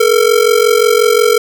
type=ring-modulated tone; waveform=square; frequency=452.5 Hz; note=A4; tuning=48 cents sharp; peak=-5 dBFS; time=0-1.38 s; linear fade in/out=2 ms; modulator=22.8 Hz; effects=none